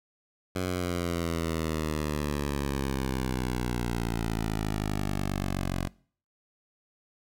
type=exponential sweep; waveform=10% pulse; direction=down; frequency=92.5 to 45 Hz; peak=-20 dBFS; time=0.55-5.88 s; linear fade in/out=10 ms; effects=noise-tail reverb RT60 0.5 s tail -23 dB re dry